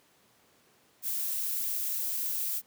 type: noise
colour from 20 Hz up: violet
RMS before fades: -32 dBFS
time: 1.02-2.62 s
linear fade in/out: 50 ms
effects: pink hiss -64 dBFS RMS until 2.66 s + high-pass 150 Hz 12 dB/octave